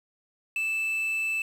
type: tone with quantisation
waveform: triangle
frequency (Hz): 2637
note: E7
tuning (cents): 0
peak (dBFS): -24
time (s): 0.56-1.42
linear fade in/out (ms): 2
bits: 8
effects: none